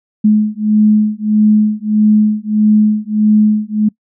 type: beating tone pair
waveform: sine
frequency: 212 / 213.6 Hz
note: G#3 / G#3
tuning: +36 / +49 cents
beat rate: 1.6 Hz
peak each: -11 dBFS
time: 0.24-3.89 s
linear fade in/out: 10 ms
effects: noise-tail reverb RT60 0.1 s tail -24 dB re dry